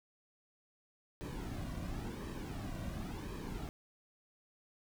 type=noise with flanger; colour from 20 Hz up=brown; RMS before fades=-42 dBFS; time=1.21-3.69 s; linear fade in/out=0 ms; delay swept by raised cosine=1.4 to 2.35 ms; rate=0.94 Hz; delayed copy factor=-0.65; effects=none